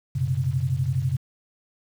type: chord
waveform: sine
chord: F# suspended fourth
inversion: none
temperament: equal with one note detuned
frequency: 92.5 / 123.47 / 135.5 Hz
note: F#2 / B2 / C#3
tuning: 0 / 0 / -39 cents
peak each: -29 / -26 / -24 dBFS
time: 0.15-1.17 s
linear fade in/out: 10 ms
effects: 8-bit